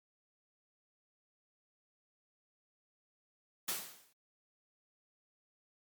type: noise with exponential decay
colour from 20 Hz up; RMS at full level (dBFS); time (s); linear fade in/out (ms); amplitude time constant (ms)
white; -33; 3.68-4.13; 5; 97
effects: high-pass 150 Hz 12 dB/octave + MP3 96 kbps